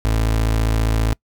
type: tone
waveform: 30% pulse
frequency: 55 Hz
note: A1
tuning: in tune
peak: -13 dBFS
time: 0.05-1.13 s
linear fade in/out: 0 ms
effects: noise-tail reverb RT60 0.1 s tail -25 dB re dry